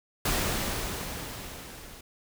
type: noise with level ramp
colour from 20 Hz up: pink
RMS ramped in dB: -26 to -47 dBFS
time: 0.25-2.01 s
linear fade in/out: 5 ms
effects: none